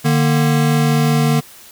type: tone pair together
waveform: square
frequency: 149.51 / 234.9 Hz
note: D3 / A#3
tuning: +31 / +13 cents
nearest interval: minor sixth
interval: 782 cents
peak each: -14 / -18 dBFS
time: 0.04-1.41 s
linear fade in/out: 20 ms
effects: white hiss -41 dBFS RMS until 1.71 s